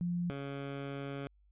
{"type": "tone pair in turn", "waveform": ["sine", "15% pulse"], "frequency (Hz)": [174.61, 139.43], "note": ["F3", "C#3"], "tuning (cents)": [0, 10], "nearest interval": "major third", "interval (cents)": 390, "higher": "first", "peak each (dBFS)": [-31, -32], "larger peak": "first", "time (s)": [[0.01, 0.3], [0.3, 1.27]], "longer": "second", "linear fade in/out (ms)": 0, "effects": ["added 50 Hz sine -63 dBFS peak until 1.51 s", "resampled to 8000 Hz"]}